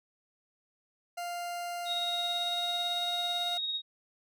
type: tone with pitch glide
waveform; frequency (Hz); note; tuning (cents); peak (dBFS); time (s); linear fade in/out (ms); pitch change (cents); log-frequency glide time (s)
40% pulse; 698.5 to 703; F5 to F5; 0 to +11; -34; 1.17-3.58; 10; +11; 2.12-3.11
type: tone with tremolo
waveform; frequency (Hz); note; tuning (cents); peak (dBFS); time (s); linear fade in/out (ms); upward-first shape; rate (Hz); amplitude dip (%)
sine; 3760; A#7; +14; -29; 1.85-3.82; 50; triangle; 18; 40
effects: none